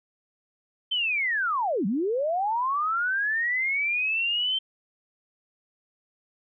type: linear two-way sweep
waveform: sine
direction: down then up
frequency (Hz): 3125 to 175.6 to 3125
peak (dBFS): -23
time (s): 0.91-4.59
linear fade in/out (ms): 10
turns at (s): 1.86
effects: none